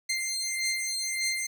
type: beating tone pair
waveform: 15% pulse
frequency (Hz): 2093 / 2094.7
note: C7 / C7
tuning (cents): 0 / +1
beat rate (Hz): 1.7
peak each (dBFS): -25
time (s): 0.09-1.47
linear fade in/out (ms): 10
effects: none